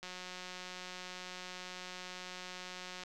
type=click train; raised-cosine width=0.2 ms; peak=-28 dBFS; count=548; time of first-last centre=0.03-3.035 s; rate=182 Hz; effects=none